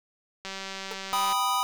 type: click train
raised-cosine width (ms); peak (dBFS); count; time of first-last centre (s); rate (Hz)
0.2; -19; 170; 0.45-1.326; 193
type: tone with exponential decay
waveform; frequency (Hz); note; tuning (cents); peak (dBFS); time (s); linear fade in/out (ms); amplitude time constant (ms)
sawtooth; 442.6; A4; +10; -28; 0.91-0.98; 2; 15
type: chord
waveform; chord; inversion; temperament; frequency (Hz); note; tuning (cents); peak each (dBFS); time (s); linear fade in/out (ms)
square; G augmented; none; equal; 784 / 987.8 / 1244.5; G5 / B5 / D#6; 0 / 0 / 0; -32 / -28 / -28; 1.13-1.63; 0
effects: none